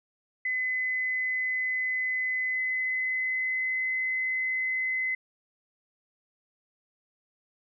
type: tone with pitch glide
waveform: sine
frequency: 2025 to 2039 Hz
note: B6 to C7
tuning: +43 to -45 cents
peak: -26 dBFS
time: 0.45-5.15 s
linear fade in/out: 5 ms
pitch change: +12 cents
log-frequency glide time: 2.45-3.93 s
effects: none